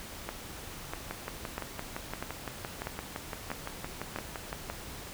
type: two click trains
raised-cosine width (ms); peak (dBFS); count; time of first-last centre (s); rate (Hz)
0.5; -20 / -19; 22 / 7; 1.11-4.7 / 0.29-4.161; 5.85 / 1.55
effects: pink hiss -44 dBFS RMS until 5.13 s